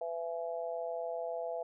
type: harmonic tone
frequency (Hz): 167.4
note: E3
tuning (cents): +27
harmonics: 3 / 4 / 5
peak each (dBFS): -39 / -37 / -46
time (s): 0.01-1.63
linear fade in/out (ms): 5
effects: none